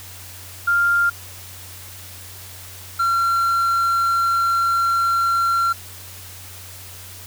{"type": "tone pair in turn", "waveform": ["sine", "triangle"], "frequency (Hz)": [1397, 1368.3], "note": ["F6", "F6"], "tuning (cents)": [0, -36], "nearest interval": "unison", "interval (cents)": 36, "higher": "first", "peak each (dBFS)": -14, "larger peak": "neither", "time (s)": [[0.67, 1.1], [2.99, 5.73]], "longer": "second", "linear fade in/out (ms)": 10, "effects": ["added 92 Hz sine -41 dBFS peak until 7.26 s", "white hiss -39 dBFS RMS until 7.26 s"]}